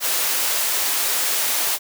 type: high-pass noise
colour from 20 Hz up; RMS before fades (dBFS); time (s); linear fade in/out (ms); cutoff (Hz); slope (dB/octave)
white; -21; 0-1.79; 50; 430; 12
effects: none